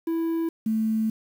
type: tone pair in turn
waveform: triangle / sine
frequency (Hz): 329.6 / 220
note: E4 / A3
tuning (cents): 0 / 0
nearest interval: perfect fifth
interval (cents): 700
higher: first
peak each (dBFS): -21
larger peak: neither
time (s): 0.07-0.49 / 0.66-1.1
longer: second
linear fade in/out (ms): 5
effects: 8-bit